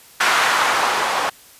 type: noise with low-pass filter sweep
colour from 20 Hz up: violet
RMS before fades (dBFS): -18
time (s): 0.2-1.3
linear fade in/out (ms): 10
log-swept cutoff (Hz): 1300 to 840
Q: 1.5
effects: white hiss -46 dBFS RMS until 1.59 s + resampled to 32000 Hz